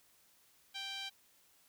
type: tone with band-pass filter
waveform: sawtooth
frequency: 784 Hz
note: G5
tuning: in tune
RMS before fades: -43 dBFS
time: 0.74-1.1 s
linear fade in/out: 20 ms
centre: 3500 Hz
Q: 2.6
effects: white hiss -68 dBFS RMS until 1.68 s